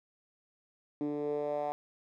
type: tone with band-pass filter sweep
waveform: 10% pulse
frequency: 146.83 Hz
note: D3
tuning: in tune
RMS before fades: -34 dBFS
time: 1.01-1.72 s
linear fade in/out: 0 ms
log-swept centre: 300 to 740 Hz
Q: 4.1
effects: none